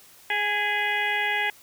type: harmonic tone with a mistuned harmonic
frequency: 415.3 Hz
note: G#4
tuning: in tune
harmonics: 1 / 2 / 4 / 5 / 6 / 7 / 8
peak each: -37 / -29 / -28 / -27 / -31 / -36 / -36 dBFS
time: 0.3-1.5 s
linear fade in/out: 2 ms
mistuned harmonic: 5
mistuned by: -33 cents
effects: white hiss -52 dBFS RMS until 1.62 s